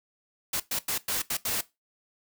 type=noise bursts at uneven times; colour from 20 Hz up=white; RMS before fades=-29 dBFS; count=6; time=0.53-0.6 / 0.71-0.79 / 0.88-0.98 / 1.08-1.22 / 1.3-1.37 / 1.45-1.61 s; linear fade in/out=5 ms; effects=noise-tail reverb RT60 0.2 s tail -17 dB re dry